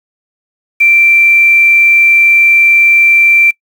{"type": "tone with quantisation", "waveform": "sine", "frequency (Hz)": 2351, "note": "D7", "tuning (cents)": 1, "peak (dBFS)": -4, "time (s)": [0.8, 3.51], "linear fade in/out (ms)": 10, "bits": 5, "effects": ["noise-tail reverb RT60 0.1 s tail -24 dB re dry"]}